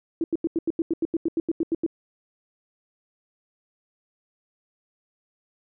sine tone bursts, 329.6 Hz, E4, in tune, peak -20 dBFS, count 15, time 0.21-1.864 s, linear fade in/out 2 ms, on 30 ms, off 86 ms, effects none

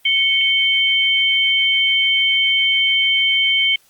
sine tone pair together, 2217 / 3110 Hz, C#7 / G7, 0 / -14 cents, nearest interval tritone, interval 586 cents, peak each -17 / -15 dBFS, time 0.05-3.76 s, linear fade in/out 5 ms, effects white hiss -55 dBFS RMS until 3.89 s + Opus 24 kbps

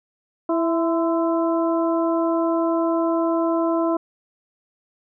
harmonic tone with a mistuned harmonic, 331 Hz, E4, 7 cents sharp, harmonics 1 / 2 / 3 / 4, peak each -20 / -23 / -27 / -32 dBFS, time 0.49-3.97 s, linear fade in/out 5 ms, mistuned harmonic 3, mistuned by +52 cents, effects none

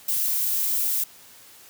violet noise, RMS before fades -24 dBFS, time 0.08-1.04 s, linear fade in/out 5 ms, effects white hiss -49 dBFS RMS until 1.69 s + high-pass 60 Hz 12 dB/octave

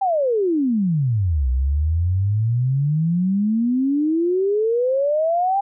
sine exponential two-way sweep, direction down then up, 806 to 61.74 to 806 Hz, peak -16 dBFS, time 0.01-5.61 s, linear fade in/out 10 ms, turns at 1.49 s, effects none

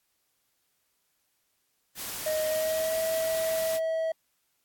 white noise, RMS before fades -36 dBFS, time 1.95-3.8 s, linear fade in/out 50 ms
triangle tone with pitch glide, 622.3 to 646.9 Hz, D#5 to E5, 0 to -33 cents, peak -24 dBFS, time 2.26-4.12 s, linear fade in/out 5 ms, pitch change +67 cents, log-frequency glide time 2.44-3 s
effects white hiss -74 dBFS RMS until 4.64 s + AAC 64 kbps

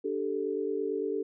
sine chord, D suspended fourth, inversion none, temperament just, 293.7 / 391.6 / 440.5 Hz, D4 / G4 / A4, 0 / -2 / +2 cents, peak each -36 / -32 / -32 dBFS, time 0.04-1.23 s, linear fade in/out 10 ms, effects none

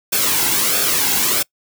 white noise with flanger, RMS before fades -17 dBFS, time 0.12-1.43 s, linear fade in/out 10 ms, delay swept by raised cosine 1 to 1.69 ms, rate 1.5 Hz, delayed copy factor -0.6, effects noise-tail reverb RT60 0.1 s tail -24 dB re dry

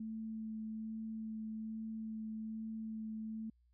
sine tone with vibrato, 220 Hz, A3, in tune, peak -40 dBFS, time 0-3.5 s, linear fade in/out 5 ms, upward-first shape sine, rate 1.2 Hz, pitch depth 10 cents each way, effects added 60 Hz sine -68 dBFS peak until 3.73 s

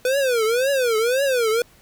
square tone with vibrato, 493.9 Hz, B4, in tune, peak -18 dBFS, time 0.05-1.62 s, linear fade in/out 2 ms, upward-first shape triangle, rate 1.9 Hz, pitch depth 250 cents each way, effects pink hiss -53 dBFS RMS until 1.81 s

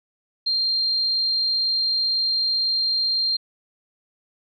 sine tone, 4186 Hz, C8, in tune, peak -19 dBFS, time 0.46-3.37 s, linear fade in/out 10 ms, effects none

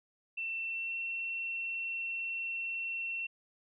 sine tone with pitch glide, 2686 to 2711 Hz, E7 to E7, +32 to +48 cents, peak -34 dBFS, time 0.37-3.27 s, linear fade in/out 10 ms, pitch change +16 cents, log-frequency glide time 0.63-0.96 s, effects none

